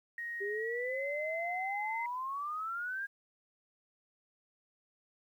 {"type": "tone with pitch glide", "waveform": "sine", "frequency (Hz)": [1875, 2057], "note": ["A#6", "C7"], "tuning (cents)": [10, -30], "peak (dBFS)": -37, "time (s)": [0.18, 2.06], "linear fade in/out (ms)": 2, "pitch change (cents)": 160, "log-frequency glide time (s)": [0.53, 1.05]}
{"type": "exponential sweep", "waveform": "sine", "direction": "up", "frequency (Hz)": [393.4, 1637], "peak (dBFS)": -35, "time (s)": [0.4, 3.07], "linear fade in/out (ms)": 20}
{"effects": ["11-bit"]}